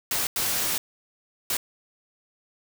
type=noise bursts at uneven times; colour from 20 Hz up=white; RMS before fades=-26 dBFS; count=3; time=0.11-0.27 / 0.36-0.78 / 1.5-1.57 s; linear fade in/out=2 ms; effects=none